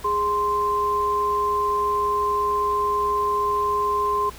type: tone pair together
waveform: sine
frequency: 413.9 / 1043 Hz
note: G#4 / C6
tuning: -6 / -6 cents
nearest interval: octave + major third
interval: 1600 cents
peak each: -26 / -20 dBFS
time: 0.04-4.3 s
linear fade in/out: 10 ms
effects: added 60 Hz sine -41 dBFS peak until 4.38 s + pink hiss -43 dBFS RMS until 4.38 s